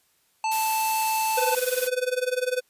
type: harmonic tone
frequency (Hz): 880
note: A5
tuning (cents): 0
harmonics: 1 / 3 / 5 / 7 / 9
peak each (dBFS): -23 / -32 / -39 / -41 / -41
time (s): 0.44-1.55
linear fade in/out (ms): 2
type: noise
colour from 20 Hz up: blue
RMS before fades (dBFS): -29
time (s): 0.51-1.88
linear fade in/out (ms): 10
type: tone with tremolo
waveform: square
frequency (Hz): 503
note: B4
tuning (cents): +32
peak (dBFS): -21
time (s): 1.37-2.61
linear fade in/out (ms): 10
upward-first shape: sine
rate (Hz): 20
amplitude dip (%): 90
effects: white hiss -66 dBFS RMS until 2.69 s + resampled to 32000 Hz